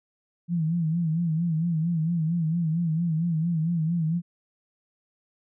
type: tone with vibrato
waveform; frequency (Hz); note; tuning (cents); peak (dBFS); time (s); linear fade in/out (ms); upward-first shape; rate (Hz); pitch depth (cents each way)
sine; 164.81; E3; 0; -22; 0.48-4.22; 50; sine; 4.4; 96
effects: none